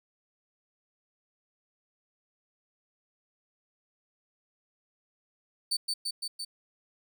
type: tone with echo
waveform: 35% pulse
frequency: 4544 Hz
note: C#8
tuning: 42 cents sharp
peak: -25 dBFS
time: 5.71-5.77 s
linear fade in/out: 10 ms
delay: 170 ms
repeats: 4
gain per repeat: -2 dB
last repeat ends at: 6.45 s
effects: none